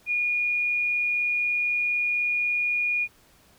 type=tone; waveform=sine; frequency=2439 Hz; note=D#7; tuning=35 cents flat; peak=-22 dBFS; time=0.06-3.08 s; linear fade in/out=50 ms; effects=pink hiss -58 dBFS RMS until 3.58 s